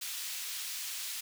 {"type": "high-pass noise", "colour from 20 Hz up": "pink", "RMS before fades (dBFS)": -39, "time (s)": [0.01, 1.21], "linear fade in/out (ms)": 10, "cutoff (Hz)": 3000, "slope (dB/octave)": 12, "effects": []}